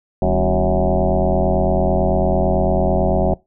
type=tone with frequency modulation; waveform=sine; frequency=286 Hz; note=D4; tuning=46 cents flat; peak=-13 dBFS; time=0.22-3.34 s; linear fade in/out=2 ms; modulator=89 Hz; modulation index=5.1; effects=noise-tail reverb RT60 0.2 s tail -21 dB re dry